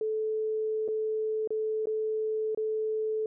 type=tone with dropouts; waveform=sine; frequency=435.3 Hz; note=A4; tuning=19 cents flat; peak=-27 dBFS; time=0.01-3.26 s; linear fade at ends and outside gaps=2 ms; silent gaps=0.879-0.885 / 1.475-1.505 / 1.857-1.87 / 2.548-2.574 s; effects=none